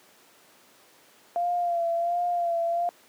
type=tone with vibrato; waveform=sine; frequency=690 Hz; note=F5; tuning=21 cents flat; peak=-23 dBFS; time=1.36-2.89 s; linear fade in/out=0 ms; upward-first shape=sine; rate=1.4 Hz; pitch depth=39 cents each way; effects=pink hiss -56 dBFS RMS until 3.08 s + high-pass 300 Hz 12 dB/octave